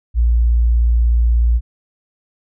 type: tone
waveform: sine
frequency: 58.3 Hz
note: A#1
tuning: 1 cent sharp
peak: -10 dBFS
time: 0.14-1.61 s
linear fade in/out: 50 ms
effects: none